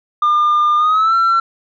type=tone with pitch glide; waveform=sine; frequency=1204 to 1351.4 Hz; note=D6 to E6; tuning=+43 to +43 cents; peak=-8 dBFS; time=0.22-1.4 s; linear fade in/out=5 ms; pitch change=+200 cents; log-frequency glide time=0.77-1.15 s; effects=tanh soft clip ceiling -9 dBFS